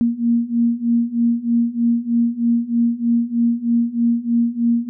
sine beating tone pair, 233.1 / 236.3 Hz, A#3 / A#3, 0 / +24 cents, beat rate 3.2 Hz, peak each -19 / -17 dBFS, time 0.01-4.89 s, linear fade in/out 0 ms, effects none

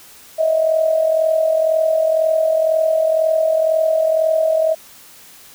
sine tone with amplitude modulation, 639 Hz, D#5, 46 cents sharp, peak -10 dBFS, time 0.38-4.75 s, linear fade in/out 20 ms, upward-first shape sine, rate 42 Hz, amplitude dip 60%, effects white hiss -43 dBFS RMS until 5.54 s

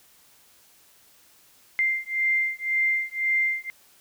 sine beating tone pair, 2093 / 2094.9 Hz, C7 / C7, 0 / +2 cents, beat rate 1.9 Hz, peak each -25 dBFS, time 1.79-3.7 s, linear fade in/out 0 ms, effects white hiss -57 dBFS RMS until 4 s

